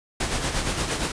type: noise with tremolo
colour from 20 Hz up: pink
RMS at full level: -24 dBFS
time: 0.2-1.12 s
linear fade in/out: 5 ms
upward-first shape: sine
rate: 8.6 Hz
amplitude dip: 50%
effects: resampled to 22050 Hz